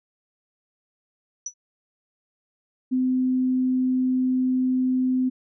sine tone with exponential decay, 5920 Hz, F#8, in tune, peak -24 dBFS, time 1.46-1.54 s, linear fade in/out 5 ms, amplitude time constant 16 ms
sine tone, 256.2 Hz, C4, 36 cents flat, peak -19 dBFS, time 2.91-5.3 s, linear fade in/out 20 ms
effects none

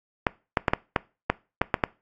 clicks, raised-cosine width 0.5 ms, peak -4 dBFS, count 9, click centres 0.268 / 0.572 / 0.682 / 0.735 / 0.962 / 1.3 / 1.616 / 1.742 / 1.838 s, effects noise-tail reverb RT60 0.3 s tail -22 dB re dry + AAC 48 kbps

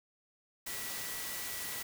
sine tone in noise, 1948 Hz, B6, 24 cents flat, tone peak -48 dBFS, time 0.66-1.83 s, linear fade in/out 10 ms, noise white, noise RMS -40 dBFS, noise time 0.66-1.83 s, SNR -11 dB, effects none

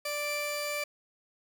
sawtooth tone pair together, 587.7 / 2349 Hz, D5 / D7, +1 / 0 cents, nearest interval 2 octaves, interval 2399 cents, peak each -30 / -31 dBFS, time 0.05-0.84 s, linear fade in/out 5 ms, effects none

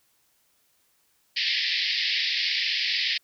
white band-pass noise, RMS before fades -26 dBFS, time 1.36-3.18 s, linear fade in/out 10 ms, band 1800 to 5100 Hz, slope 96 dB/octave, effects white hiss -67 dBFS RMS until 3.23 s

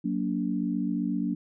sine chord, Gb augmented, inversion none, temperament equal with one note detuned, 185 / 233.1 / 288.1 Hz, Gb3 / Bb3 / D4, 0 / 0 / -33 cents, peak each -30 dBFS, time 0.04-1.35 s, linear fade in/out 10 ms, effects none

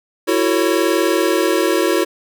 square chord, F# minor seventh, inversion third, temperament equal with one note detuned, 329.6 / 370 / 450 / 554.4 Hz, E4 / F#4 / A4 / C#5, 0 / 0 / +39 / 0 cents, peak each -19 / -19 / -22 / -22 dBFS, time 0.27-2.05 s, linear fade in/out 20 ms, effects none

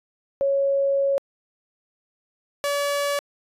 sine / sawtooth tone pair in turn, 553 / 571.5 Hz, C#5 / D5, -4 / -47 cents, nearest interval minor second, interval 57 cents, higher second, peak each -18 dBFS, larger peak neither, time 0.41-1.18 / 2.64-3.19 s, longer first, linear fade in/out 0 ms, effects resampled to 32000 Hz

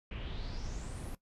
brown noise with low-pass filter sweep, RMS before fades -40 dBFS, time 0.11-1.15 s, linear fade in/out 2 ms, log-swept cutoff 2600 to 12000 Hz, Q 4.9, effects noise-tail reverb RT60 0.1 s tail -17 dB re dry

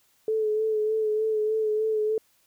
sine tone with vibrato, 433 Hz, A4, 28 cents flat, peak -22 dBFS, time 0.28-2.18 s, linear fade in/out 2 ms, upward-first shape sine, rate 3.3 Hz, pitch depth 29 cents each way, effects white hiss -65 dBFS RMS until 2.46 s

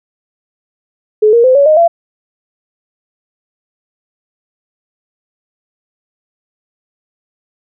sine tone with pitch steps, 427.3 / 468.7 / 514.1 / 563.8 / 618.4 / 678.3 Hz, G#4 / A#4 / C5 / C#5 / D#5 / E5, +49 / +9 / -31 / +29 / -11 / +49 cents, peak -4 dBFS, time 1.22-1.88 s, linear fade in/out 10 ms, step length 110 ms, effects none

